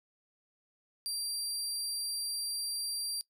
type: tone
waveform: 25% pulse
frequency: 4719 Hz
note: D8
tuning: 7 cents sharp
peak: -29 dBFS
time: 1.06-3.21 s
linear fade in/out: 0 ms
effects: noise-tail reverb RT60 0.1 s tail -19 dB re dry